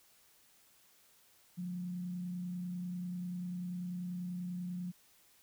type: tone with frequency modulation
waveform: sine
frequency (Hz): 178.8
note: F3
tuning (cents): +41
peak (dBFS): -37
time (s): 1.57-4.92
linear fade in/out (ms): 20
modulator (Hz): 30.2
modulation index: 0.23
effects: white hiss -66 dBFS RMS until 5.42 s